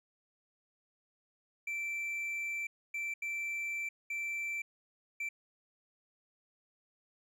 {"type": "tone bursts at uneven times", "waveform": "triangle", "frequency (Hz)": 2338, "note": "D7", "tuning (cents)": -8, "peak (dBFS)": -33, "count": 5, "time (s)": [[1.67, 2.67], [2.94, 3.14], [3.22, 3.89], [4.1, 4.62], [5.2, 5.29]], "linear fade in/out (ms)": 5, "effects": []}